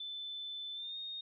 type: tone with pitch glide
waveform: sine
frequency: 3520 to 3701 Hz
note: A7 to A#7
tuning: 0 to -13 cents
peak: -40 dBFS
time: 0-1.21 s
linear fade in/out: 5 ms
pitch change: +87 cents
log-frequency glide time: 0.74-0.97 s
effects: none